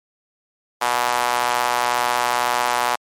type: tone with high-pass filter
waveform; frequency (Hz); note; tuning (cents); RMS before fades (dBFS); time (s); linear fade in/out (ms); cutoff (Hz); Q
sawtooth; 122; B2; -21; -20; 0.81-2.96; 10; 880; 2.4
effects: MP3 64 kbps